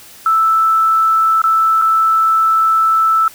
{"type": "tone with dropouts", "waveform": "sine", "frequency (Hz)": 1318.5, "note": "E6", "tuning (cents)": 0, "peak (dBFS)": -9, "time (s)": [0.26, 3.28], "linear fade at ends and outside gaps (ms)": 2, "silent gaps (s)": [[1.418, 1.439], [1.816, 1.82]], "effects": ["white hiss -39 dBFS RMS until 3.34 s"]}